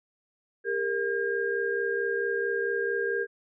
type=tone cluster; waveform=sine; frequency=400.6 / 465.1 / 1614 Hz; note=G4 / A#4 / G#6; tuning=+38 / -4 / -50 cents; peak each=-30 dBFS; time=0.64-3.27 s; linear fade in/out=50 ms; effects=none